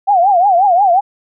sine tone with vibrato, 750 Hz, F#5, 23 cents sharp, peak -7 dBFS, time 0.07-1.01 s, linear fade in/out 20 ms, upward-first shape triangle, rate 5.6 Hz, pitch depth 200 cents each way, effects none

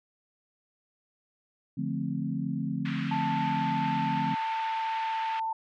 sine chord, D minor seventh, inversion none, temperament equal with one note detuned, 146.83 / 175.52 / 220 / 261.6 Hz, D3 / F3 / A3 / C4, 0 / +9 / 0 / 0 cents, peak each -34 dBFS, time 1.77-4.35 s, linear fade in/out 10 ms
white band-pass noise, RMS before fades -41 dBFS, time 2.85-5.4 s, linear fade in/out 5 ms, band 1200 to 2800 Hz, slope 24 dB/octave
sine tone with pitch glide, 883 to 892.2 Hz, A5 to A5, +6 to +24 cents, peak -28 dBFS, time 3.11-5.53 s, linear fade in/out 5 ms, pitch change +18 cents, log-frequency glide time 3.79-4.48 s
effects none

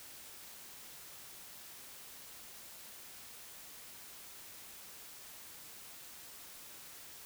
silence, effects white hiss -52 dBFS RMS until 7.25 s

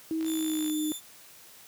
sine tone with pitch glide, 320.8 to 306.5 Hz, E4 to D#4, -47 to -26 cents, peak -27 dBFS, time 0.11-0.92 s, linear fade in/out 0 ms, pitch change -79 cents, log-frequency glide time 0.28-0.7 s
click train, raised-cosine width 0.2 ms, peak -26 dBFS, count 28, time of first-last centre 0.21-0.698 s, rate 55.3 Hz
10% pulse tone with vibrato, 3521 Hz, A7, in tune, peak -29 dBFS, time 0.24-1.01 s, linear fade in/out 50 ms, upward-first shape triangle, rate 5.9 Hz, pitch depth 11 cents each way
effects white hiss -52 dBFS RMS until 1.67 s + high-pass 80 Hz 12 dB/octave

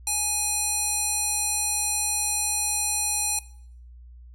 square tone with band-pass filter, 830.6 Hz, G#5, in tune, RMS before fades -26 dBFS, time 0.07-3.39 s, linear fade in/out 2 ms, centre 8900 Hz, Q 2.1, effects noise-tail reverb RT60 0.6 s tail -18 dB re dry + added 60 Hz sine -43 dBFS peak until 4.34 s

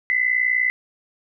sine tone pair together, 1995 / 2055 Hz, B6 / C7, +17 / -32 cents, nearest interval minor second, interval 51 cents, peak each -20 dBFS, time 0.1-0.7 s, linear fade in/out 0 ms, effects none

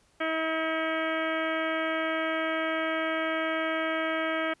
harmonic tone, 320.5 Hz, E4, 49 cents flat, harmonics 1 / 2 / 3 / 4 / 5 / 6 / 7 / 8 / 9 / 10, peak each -33 / -31 / -43 / -34 / -35 / -38 / -36 / -47 / -45 / -43 dBFS, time 0.2-4.54 s, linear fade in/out 10 ms, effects pink hiss -65 dBFS RMS until 4.6 s + resampled to 24000 Hz

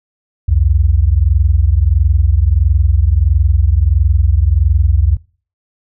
sine tone pair together, 63.8 / 85.3 Hz, C2 / F2, -43 / -40 cents, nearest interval perfect fourth, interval 503 cents, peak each -11 dBFS, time 0.48-5.17 s, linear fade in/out 10 ms, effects noise-tail reverb RT60 0.4 s tail -22 dB re dry

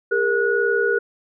sine tone cluster, 405 / 466.1 / 1459 Hz, G#4 / A#4 / F#6, -43 / 0 / -25 cents, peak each -21 dBFS, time 0.11-0.99 s, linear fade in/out 10 ms, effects none

